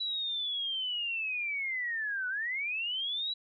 sine linear two-way sweep, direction down then up, 3951 to 1468 to 3951 Hz, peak -31 dBFS, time 0-3.34 s, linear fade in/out 10 ms, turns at 2.28 s, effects none

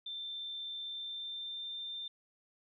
sine tone with pitch glide, 3562 to 3587 Hz, A7 to A7, +21 to +33 cents, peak -39 dBFS, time 0.06-2.08 s, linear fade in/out 5 ms, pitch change +12 cents, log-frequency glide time 0.82-1.68 s, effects none

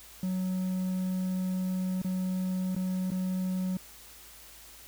triangle tone with dropouts, 185.3 Hz, F#3, 3 cents sharp, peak -26 dBFS, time 0.23-3.77 s, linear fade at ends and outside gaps 2 ms, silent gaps 2.018-2.046 / 2.75-2.763 / 3.104-3.117 s, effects added 55 Hz sine -59 dBFS peak until 4.87 s + white hiss -51 dBFS RMS until 4.87 s

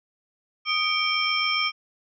sine tone cluster, 1241 / 2280 / 2367 / 3185 / 5360 Hz, D#6 / C#7 / D7 / G7 / E8, -5 / +48 / +13 / +27 / +28 cents, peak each -28 dBFS, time 0.65-1.72 s, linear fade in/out 50 ms, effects none

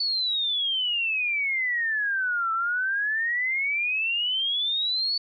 sine exponential two-way sweep, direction down then up, 4499 to 1318.5 to 4499 Hz, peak -23 dBFS, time 0-5.18 s, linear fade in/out 5 ms, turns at 2.52 s, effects none

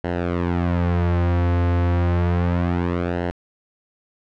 sawtooth tone with flanger, 87.31 Hz, F2, in tune, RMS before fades -20 dBFS, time 0.04-3.31 s, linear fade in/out 0 ms, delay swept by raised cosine 0.84 to 5.14 ms, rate 0.31 Hz, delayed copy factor -0.75, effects low-pass 2000 Hz 12 dB/octave

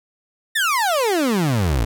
30% pulse exponential sweep, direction down, 1859 to 51.91 Hz, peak -14 dBFS, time 0.55-1.85 s, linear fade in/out 10 ms, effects none

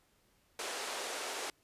pink band-pass noise, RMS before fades -40 dBFS, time 0.59-1.5 s, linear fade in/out 2 ms, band 390 to 10000 Hz, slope 24 dB/octave, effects pink hiss -71 dBFS RMS until 1.63 s + resampled to 32000 Hz

